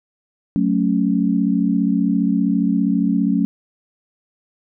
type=chord; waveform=sine; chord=F# minor; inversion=none; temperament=equal; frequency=185 / 220 / 277.2 Hz; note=F#3 / A3 / C#4; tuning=0 / 0 / 0 cents; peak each=-19 dBFS; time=0.56-3.45 s; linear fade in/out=0 ms; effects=none